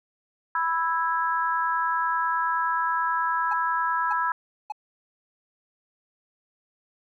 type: harmonic tone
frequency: 329.7 Hz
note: E4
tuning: in tune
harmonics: 3 / 4 / 5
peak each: -25 / -27 / -29 dBFS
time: 0.55-4.32 s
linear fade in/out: 2 ms
type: tone bursts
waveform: triangle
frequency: 847 Hz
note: G#5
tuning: 34 cents sharp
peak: -26 dBFS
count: 3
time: 3.51-4.722 s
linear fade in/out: 5 ms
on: 24 ms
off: 570 ms
effects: none